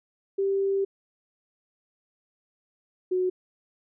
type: tone pair in turn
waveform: sine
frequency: 392 / 367.5 Hz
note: G4 / F#4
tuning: 0 / -12 cents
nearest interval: minor second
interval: 112 cents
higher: first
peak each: -22 dBFS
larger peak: neither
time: 0.38-0.85 / 3.11-3.3 s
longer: first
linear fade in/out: 10 ms
effects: none